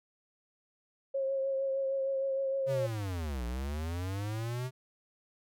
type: tone with vibrato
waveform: sine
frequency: 540 Hz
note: C#5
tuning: 45 cents flat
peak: -29 dBFS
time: 1.14-2.87 s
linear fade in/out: 10 ms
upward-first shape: triangle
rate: 6.5 Hz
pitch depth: 26 cents each way
type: linear two-way sweep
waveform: square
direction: down then up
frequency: 138.59 to 57.7 to 130.3 Hz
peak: -34 dBFS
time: 2.66-4.71 s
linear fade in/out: 50 ms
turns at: 3.45 s
effects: none